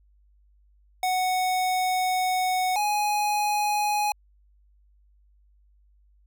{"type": "tone pair in turn", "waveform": "square", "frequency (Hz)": [740, 833.5], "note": ["F#5", "G#5"], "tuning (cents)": [0, 6], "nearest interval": "major second", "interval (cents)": 206, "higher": "second", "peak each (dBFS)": -23, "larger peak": "neither", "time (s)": [[1.03, 2.76], [2.76, 4.12]], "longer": "first", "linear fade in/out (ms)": 2, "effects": ["added 50 Hz sine -57 dBFS peak until 6.26 s"]}